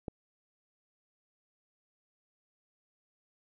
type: click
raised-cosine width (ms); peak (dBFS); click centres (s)
2; -23; 0.082
effects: none